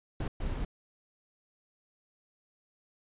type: noise bursts at uneven times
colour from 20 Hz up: brown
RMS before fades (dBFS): -33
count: 2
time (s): 0.2-0.28 / 0.4-0.65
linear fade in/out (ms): 5
effects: resampled to 8000 Hz